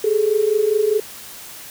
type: tone pair together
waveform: sine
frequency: 408.4 / 433.3 Hz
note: G#4 / A4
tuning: -29 / -27 cents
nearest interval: minor second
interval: 102 cents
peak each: -19 / -16 dBFS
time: 0.04-1 s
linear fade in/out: 5 ms
effects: white hiss -37 dBFS RMS until 1.7 s